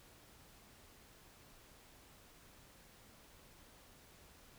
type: silence
effects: pink hiss -62 dBFS RMS until 4.58 s